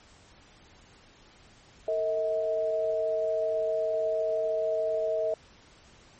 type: tone pair together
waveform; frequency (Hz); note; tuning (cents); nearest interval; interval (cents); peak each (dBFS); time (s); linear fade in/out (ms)
sine; 451.1 / 638; A4 / D#5; +43 / +43; tritone; 600; -31 / -26; 1.88-5.34; 2
effects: pink hiss -56 dBFS RMS until 6.19 s + MP3 32 kbps